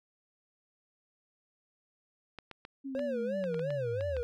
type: clicks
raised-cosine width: 0.3 ms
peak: -28 dBFS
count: 10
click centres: 2.387 / 2.513 / 2.651 / 2.993 / 3.44 / 3.544 / 3.594 / 3.705 / 4.009 / 4.167 s
type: linear sweep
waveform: sine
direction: down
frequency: 277.2 to 65.2 Hz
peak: -36 dBFS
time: 2.84-4.23 s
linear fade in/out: 20 ms
type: tone with vibrato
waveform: triangle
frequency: 523.3 Hz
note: C5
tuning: in tune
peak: -30 dBFS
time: 2.95-4.23 s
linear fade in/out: 0 ms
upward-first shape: sine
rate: 2.9 Hz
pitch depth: 190 cents each way
effects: none